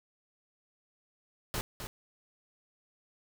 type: noise with echo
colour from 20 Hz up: pink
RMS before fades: -34 dBFS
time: 1.54-1.61 s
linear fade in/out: 0 ms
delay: 260 ms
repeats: 1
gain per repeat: -7 dB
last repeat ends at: 1.87 s
effects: none